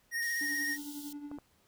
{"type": "tone with vibrato", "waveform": "square", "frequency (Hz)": 1864.7, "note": "A#6", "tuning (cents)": 0, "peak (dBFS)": -32, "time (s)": [0.11, 0.78], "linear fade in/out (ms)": 50, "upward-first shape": "sine", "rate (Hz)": 16, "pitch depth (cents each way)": 24}
{"type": "high-pass noise", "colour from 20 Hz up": "white", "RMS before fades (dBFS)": -48, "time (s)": [0.22, 1.13], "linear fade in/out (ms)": 5, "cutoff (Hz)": 2900, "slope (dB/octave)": 96}
{"type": "tone with tremolo", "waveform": "triangle", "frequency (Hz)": 290.7, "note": "D4", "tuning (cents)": -18, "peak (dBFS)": -36, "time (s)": [0.41, 1.38], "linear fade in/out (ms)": 2, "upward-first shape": "triangle", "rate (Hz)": 11, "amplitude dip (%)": 65}
{"type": "clicks", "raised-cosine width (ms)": 1, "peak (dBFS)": -33, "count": 2, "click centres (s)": [1.315, 1.386]}
{"effects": ["pink hiss -69 dBFS RMS until 1.67 s"]}